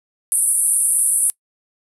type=band-pass noise; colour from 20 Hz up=pink; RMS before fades=-17 dBFS; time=0.32-1.3 s; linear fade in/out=0 ms; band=8900 to 11000 Hz; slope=96 dB/octave; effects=noise-tail reverb RT60 0.1 s tail -23 dB re dry